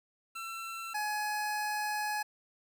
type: tone pair in turn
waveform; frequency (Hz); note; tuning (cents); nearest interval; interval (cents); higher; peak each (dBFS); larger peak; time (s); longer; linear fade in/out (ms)
25% pulse; 1345 / 842.2; E6 / G#5; +34 / +24; minor sixth; 810; first; -35 / -28; second; 0.35-0.94 / 0.94-2.23; second; 10
effects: 10-bit